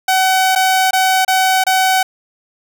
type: tone with dropouts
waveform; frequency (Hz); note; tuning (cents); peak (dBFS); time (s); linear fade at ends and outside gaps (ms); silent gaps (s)
sawtooth; 755; F#5; +35; -7; 0.08-2.03; 5; 0.552-0.558 / 0.909-0.931 / 1.249-1.279 / 1.639-1.666
effects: none